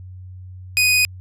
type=tone; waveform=sawtooth; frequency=2489 Hz; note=D#7; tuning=in tune; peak=-10 dBFS; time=0.77-1.05 s; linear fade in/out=0 ms; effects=added 92 Hz sine -34 dBFS peak until 1.2 s + resampled to 32000 Hz